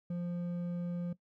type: tone with hard clipping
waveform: sine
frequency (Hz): 174.61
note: F3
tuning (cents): 0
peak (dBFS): -35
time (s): 0.1-1.13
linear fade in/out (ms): 5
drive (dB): 5
effects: noise-tail reverb RT60 0.1 s tail -17 dB re dry